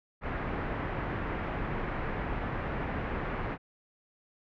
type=low-pass noise; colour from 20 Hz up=pink; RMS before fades=-34 dBFS; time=0.21-3.58 s; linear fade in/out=50 ms; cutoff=2100 Hz; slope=24 dB/octave; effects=none